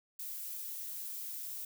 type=noise; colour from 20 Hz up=violet; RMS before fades=-42 dBFS; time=0.19-1.65 s; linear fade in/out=5 ms; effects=none